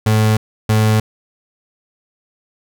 35% pulse tone pair in turn, 108.6 / 108.6 Hz, A2 / A2, -22 / -22 cents, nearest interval unison, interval 0 cents, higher neither, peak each -9 dBFS, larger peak neither, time 0.06-0.37 / 0.69-1 s, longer neither, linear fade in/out 5 ms, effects none

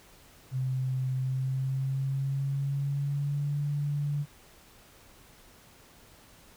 sine tone with pitch glide, 130 to 145.08 Hz, C3 to D3, -11 to -21 cents, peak -27 dBFS, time 0.51-4.26 s, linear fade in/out 50 ms, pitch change +190 cents, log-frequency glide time 1.18-3.59 s, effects pink hiss -56 dBFS RMS until 6.56 s

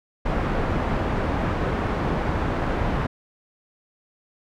pink low-pass noise, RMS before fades -24 dBFS, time 0.25-3.07 s, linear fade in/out 10 ms, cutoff 1400 Hz, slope 12 dB/octave, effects none

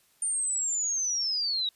sine linear sweep, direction down, 9030 to 3783 Hz, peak -26 dBFS, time 0.22-1.69 s, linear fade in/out 2 ms, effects white hiss -65 dBFS RMS until 1.75 s + resampled to 32000 Hz

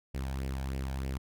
sawtooth tone with flanger, 66.6 Hz, C2, 31 cents sharp, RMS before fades -35 dBFS, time 0.14-1.18 s, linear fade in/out 10 ms, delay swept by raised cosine 0.38 to 1.3 ms, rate 3.2 Hz, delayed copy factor +0.55, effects none

